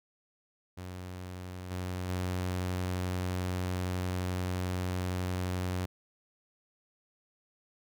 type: tone with level steps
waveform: sawtooth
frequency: 91.2 Hz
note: F#2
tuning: 24 cents flat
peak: -36 / -30 / -27 dBFS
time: 0.77-5.86 s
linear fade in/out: 10 ms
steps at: 1.7 / 2.08 s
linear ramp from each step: 20 ms
effects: none